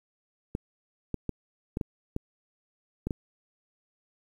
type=clicks; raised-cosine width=3 ms; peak=-17 dBFS; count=8; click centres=0.551 / 1.143 / 1.293 / 1.771 / 1.812 / 2.164 / 3.07 / 3.108 s; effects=9-bit